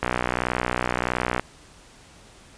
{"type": "click train", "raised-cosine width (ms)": 0.5, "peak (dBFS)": -7, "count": 85, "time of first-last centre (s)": [0.03, 1.396], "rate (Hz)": 61.5, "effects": ["pink hiss -50 dBFS RMS until 2.57 s", "resampled to 22050 Hz"]}